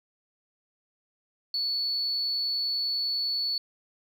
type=tone; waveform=sine; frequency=4435 Hz; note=C#8; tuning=in tune; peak=-25 dBFS; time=1.54-3.58 s; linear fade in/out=2 ms; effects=tanh soft clip ceiling -21 dBFS